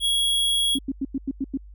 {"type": "tone", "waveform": "square", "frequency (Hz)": 3322, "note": "G#7", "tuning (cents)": 0, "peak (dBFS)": -20, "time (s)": [0, 0.79], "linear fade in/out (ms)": 50}
{"type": "tone bursts", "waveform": "sine", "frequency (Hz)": 270, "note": "C#4", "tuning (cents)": -45, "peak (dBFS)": -22, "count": 7, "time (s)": [0.75, 1.574], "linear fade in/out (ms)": 5, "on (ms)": 38, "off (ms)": 93}
{"effects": ["added 50 Hz sine -41 dBFS peak until 1.74 s"]}